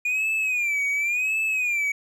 triangle tone with vibrato, 2430 Hz, D#7, 42 cents flat, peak -20 dBFS, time 0.05-1.92 s, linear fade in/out 5 ms, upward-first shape sine, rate 0.92 Hz, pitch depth 130 cents each way, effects none

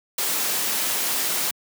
white noise, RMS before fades -24 dBFS, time 0.18-1.51 s, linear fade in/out 5 ms, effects high-pass 200 Hz 12 dB/octave

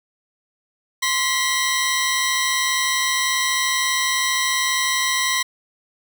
15% pulse tone pair together, 1046.5 / 1940.5 Hz, C6 / B6, 0 / -31 cents, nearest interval major seventh, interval 1069 cents, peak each -15 dBFS, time 1.02-5.43 s, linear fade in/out 10 ms, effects none

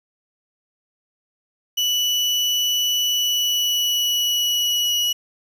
35% pulse tone with pitch glide, 2960 to 2924 Hz, F#7 to F#7, 0 to -21 cents, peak -16 dBFS, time 1.77-5.13 s, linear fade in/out 10 ms, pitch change -21 cents, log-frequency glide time 3.02-5.02 s, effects resampled to 32000 Hz + 8-bit

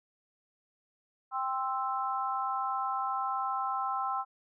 sine chord, C major, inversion second, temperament equal with one note detuned, 788.1 / 1046.5 / 1318.5 Hz, G5 / C6 / E6, +9 / 0 / 0 cents, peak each -34 dBFS, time 1.31-4.25 s, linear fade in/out 50 ms, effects none

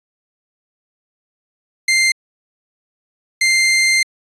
sawtooth tone bursts at uneven times, 2093 Hz, C7, in tune, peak -8 dBFS, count 2, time 1.88-2.12 / 3.41-4.03 s, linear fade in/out 5 ms, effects resampled to 22050 Hz

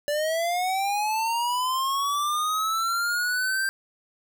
square linear sweep, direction up, 579 to 1580 Hz, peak -24 dBFS, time 0.08-3.69 s, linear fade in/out 0 ms, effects none

